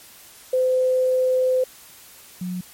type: tone pair in turn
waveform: sine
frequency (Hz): 512 / 181.02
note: C5 / F#3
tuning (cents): -38 / -38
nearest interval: octave + tritone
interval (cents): 1800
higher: first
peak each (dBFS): -16 / -25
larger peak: first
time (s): 0.53-1.64 / 2.41-2.61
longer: first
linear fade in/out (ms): 5
effects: white hiss -46 dBFS RMS until 2.73 s + MP3 64 kbps